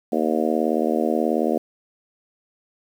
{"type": "harmonic tone", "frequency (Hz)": 78.5, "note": "D#2", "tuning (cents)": 16, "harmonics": [3, 4, 5, 6, 7, 8, 9], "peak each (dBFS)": [-24, -25, -26, -27, -27, -28, -29], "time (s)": [0.12, 1.58], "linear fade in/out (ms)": 5, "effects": ["8-bit"]}